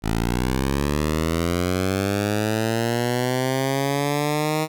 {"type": "linear sweep", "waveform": "10% pulse", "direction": "up", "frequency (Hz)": [53.1, 157.3], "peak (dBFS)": -12, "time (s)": [0.02, 4.68], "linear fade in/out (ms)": 50, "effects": []}